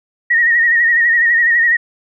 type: tone with vibrato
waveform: sine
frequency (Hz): 1876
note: A#6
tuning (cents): +11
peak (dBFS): -9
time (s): 0.3-1.77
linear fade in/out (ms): 10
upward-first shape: triangle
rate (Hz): 12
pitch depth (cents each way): 67
effects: none